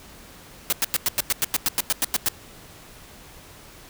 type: noise bursts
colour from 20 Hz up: white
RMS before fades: -21 dBFS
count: 14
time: 0.7-2.285 s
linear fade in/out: 0 ms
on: 25 ms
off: 95 ms
effects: pink hiss -46 dBFS RMS until 3.89 s